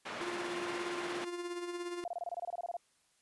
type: band-pass noise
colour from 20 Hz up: white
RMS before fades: -42 dBFS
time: 0.05-1.25 s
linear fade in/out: 10 ms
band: 190 to 1900 Hz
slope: 12 dB/octave
type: tone with tremolo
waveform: 45% pulse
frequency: 350 Hz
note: F4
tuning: 4 cents sharp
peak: -36 dBFS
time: 0.21-2.04 s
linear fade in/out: 0 ms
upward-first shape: sine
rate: 17 Hz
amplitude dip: 50%
type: tone bursts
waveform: sine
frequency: 695 Hz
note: F5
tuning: 9 cents flat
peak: -35 dBFS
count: 14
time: 2.05-2.768 s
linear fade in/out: 2 ms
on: 29 ms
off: 24 ms
effects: white hiss -72 dBFS RMS until 3.21 s + resampled to 24000 Hz